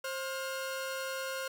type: tone pair together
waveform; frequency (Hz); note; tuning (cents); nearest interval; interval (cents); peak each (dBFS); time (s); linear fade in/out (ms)
sawtooth; 530.4 / 1418; C5 / F6; +23 / +26; octave + perfect fourth; 1703; -33 / -36; 0.04-1.48; 5
effects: none